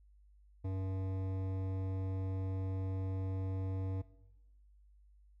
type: tone with hard clipping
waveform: sine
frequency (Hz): 95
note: F#2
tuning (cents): +46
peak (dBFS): -37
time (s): 0.64-4.02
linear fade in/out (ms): 10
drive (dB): 14
effects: noise-tail reverb RT60 1.0 s tail -19 dB re dry + added 50 Hz sine -60 dBFS peak until 5.4 s